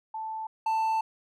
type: tone pair in turn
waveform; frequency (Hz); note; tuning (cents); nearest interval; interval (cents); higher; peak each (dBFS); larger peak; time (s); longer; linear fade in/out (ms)
sine / triangle; 880 / 886.1; A5 / A5; 0 / +12; unison; 12; second; -32 / -22; second; 0.14-0.47 / 0.66-1.01; second; 5
effects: none

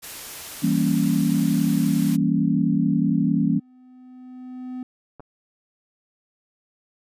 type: noise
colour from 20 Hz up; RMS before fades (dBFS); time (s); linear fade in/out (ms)
white; -36; 0.02-2.17; 20
type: chord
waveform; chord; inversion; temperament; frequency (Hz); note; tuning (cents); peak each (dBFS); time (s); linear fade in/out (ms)
sine; E diminished seventh; none; equal; 164.81 / 196 / 233.1 / 277.2; E3 / G3 / Bb3 / Db4; 0 / 0 / 0 / 0; -23; 0.62-3.6; 20
type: tone with exponential growth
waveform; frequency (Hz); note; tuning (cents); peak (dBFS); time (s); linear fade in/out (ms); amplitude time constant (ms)
triangle; 253.3; B3; +44; -26; 2.71-4.83; 2; 460
type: clicks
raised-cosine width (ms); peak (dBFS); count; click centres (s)
1; -28; 2; 5.197 / 5.204
effects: resampled to 32000 Hz

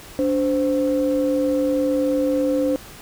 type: tone pair together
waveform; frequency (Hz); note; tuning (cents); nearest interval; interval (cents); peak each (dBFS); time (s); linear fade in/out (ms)
sine; 289.7 / 518; D4 / C5; -24 / -17; minor seventh; 1007; -19; 0.19-2.76; 0
effects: tanh soft clip ceiling -11 dBFS + pink hiss -41 dBFS RMS until 3.01 s

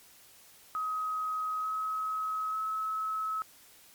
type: tone with pitch steps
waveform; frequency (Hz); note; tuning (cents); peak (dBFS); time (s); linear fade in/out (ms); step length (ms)
sine; 1265 / 1278.2 / 1291.6; D#6 / D#6 / E6; +28 / +46 / -36; -30; 0.75-3.42; 0; 890
effects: white hiss -57 dBFS RMS until 3.94 s + MP3 96 kbps

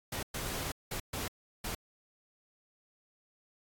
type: noise bursts at uneven times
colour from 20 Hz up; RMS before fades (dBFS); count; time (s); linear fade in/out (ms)
pink; -37; 5; 0.12-0.23 / 0.34-0.72 / 0.91-1 / 1.13-1.28 / 1.64-1.75; 5
effects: AAC 64 kbps

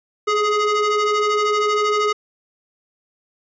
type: ring-modulated tone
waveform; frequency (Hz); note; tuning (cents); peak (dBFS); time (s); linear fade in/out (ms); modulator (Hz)
square; 415.3; G#4; 0; -14; 0.27-2.13; 10; 837
effects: resampled to 16000 Hz + 9-bit

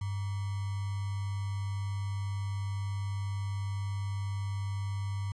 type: tone with sample-and-hold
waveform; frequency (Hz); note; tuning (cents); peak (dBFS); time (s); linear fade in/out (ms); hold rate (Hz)
sine; 99; G2; +18; -31; 0.01-5.32; 5; 1050
effects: resampled to 22050 Hz

